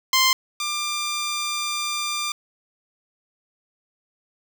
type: tone pair in turn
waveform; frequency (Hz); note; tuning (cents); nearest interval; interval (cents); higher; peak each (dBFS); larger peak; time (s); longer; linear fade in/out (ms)
10% pulse; 1046.5 / 1192.4; C6 / D6; 0 / +26; major second; 226; second; -7 / -16; first; 0.13-0.33 / 0.6-2.32; second; 2
effects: none